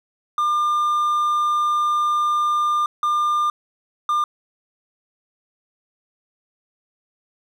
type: tone bursts at uneven times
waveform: triangle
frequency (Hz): 1200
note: D6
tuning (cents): +37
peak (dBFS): -15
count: 3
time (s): 0.38-2.86 / 3.03-3.5 / 4.09-4.24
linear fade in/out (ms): 2
effects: none